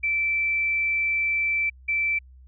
sine tone pair in turn, 2330 / 2330 Hz, D7 / D7, -14 / -14 cents, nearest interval unison, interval 0 cents, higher neither, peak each -21 dBFS, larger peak neither, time 0.03-1.7 / 1.88-2.19 s, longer first, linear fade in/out 10 ms, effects added 64 Hz sine -46 dBFS peak until 2.47 s

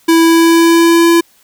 square tone with pitch glide, 329.6 to 337.1 Hz, E4 to E4, 0 to +39 cents, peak -6 dBFS, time 0.08-1.21 s, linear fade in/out 10 ms, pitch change +39 cents, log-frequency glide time 0.2-1.08 s, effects white hiss -50 dBFS RMS until 1.43 s

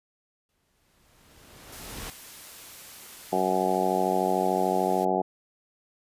pink noise with exponential growth, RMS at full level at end -36 dBFS, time 0.49-2.1 s, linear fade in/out 1 ms, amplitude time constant 350 ms
white noise, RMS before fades -45 dBFS, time 1.72-5.05 s, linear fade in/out 5 ms
harmonic tone, 93.5 Hz, F#2, 19 cents sharp, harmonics 2 / 3 / 4 / 5 / 6 / 7 / 8 / 9, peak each -32 / -34 / -29 / -32 / -34 / -30 / -28 / -30 dBFS, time 3.32-5.22 s, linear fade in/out 10 ms
effects resampled to 32000 Hz

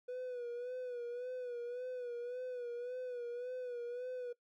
triangle tone with vibrato, 491.6 Hz, B4, 8 cents flat, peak -37 dBFS, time 0.08-4.33 s, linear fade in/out 10 ms, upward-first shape sine, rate 1.8 Hz, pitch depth 56 cents each way, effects noise-tail reverb RT60 0.1 s tail -21 dB re dry + tanh soft clip ceiling -33 dBFS

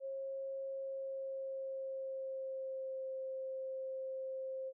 sine tone with pitch glide, 540 to 527.7 Hz, C#5 to C5, -45 to +15 cents, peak -39 dBFS, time 0-4.73 s, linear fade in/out 50 ms, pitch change -40 cents, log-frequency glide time 0.66-3.07 s, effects none

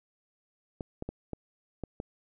clicks, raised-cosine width 2 ms, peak -22 dBFS, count 6, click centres 0.808 / 1.024 / 1.09 / 1.333 / 1.837 / 2.001 s, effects none

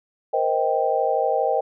sine chord, C minor seventh, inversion third, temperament just, 470.9 / 523.3 / 627.9 / 784.9 Hz, Bb4 / C5 / Eb5 / G5, +18 / 0 / +16 / +2 cents, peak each -25 / -24 / -24 / -23 dBFS, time 0.33-1.61 s, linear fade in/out 10 ms, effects none

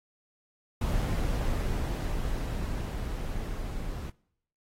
brown noise with level ramp, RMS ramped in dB -27 to -36 dBFS, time 0.81-4.1 s, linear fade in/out 5 ms, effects noise-tail reverb RT60 0.7 s tail -23 dB re dry + AAC 48 kbps

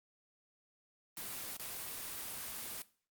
white noise with dropouts, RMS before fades -43 dBFS, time 1.17-2.82 s, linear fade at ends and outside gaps 1 ms, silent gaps 1.568-1.596 s, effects noise-tail reverb RT60 0.4 s tail -18 dB re dry + Opus 24 kbps

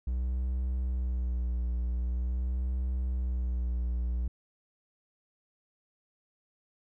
triangle tone with vibrato, 61.74 Hz, B1, in tune, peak -26 dBFS, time 0.07-4.28 s, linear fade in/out 5 ms, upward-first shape sine, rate 0.45 Hz, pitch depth 44 cents each way, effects none

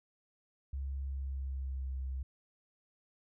sine tone with pitch glide, 68.1 to 65.74 Hz, C#2 to C2, -30 to +9 cents, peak -35 dBFS, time 0.73-2.23 s, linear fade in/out 5 ms, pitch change -61 cents, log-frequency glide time 1.02-1.96 s, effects none

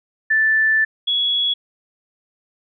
sine tone pair in turn, 1760 / 3362 Hz, A6 / G#7, 0 / +20 cents, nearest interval major seventh, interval 1120 cents, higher second, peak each -13 / -16 dBFS, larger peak first, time 0.3-0.85 / 1.07-1.54 s, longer first, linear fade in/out 10 ms, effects none

